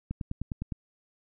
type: click train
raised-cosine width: 5 ms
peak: -20 dBFS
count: 7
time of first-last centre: 0.11-0.722 s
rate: 9.8 Hz
effects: none